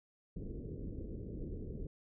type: low-pass noise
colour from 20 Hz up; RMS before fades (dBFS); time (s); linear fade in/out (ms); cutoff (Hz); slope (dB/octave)
pink; -43; 0.36-1.87; 5; 470; 48
effects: none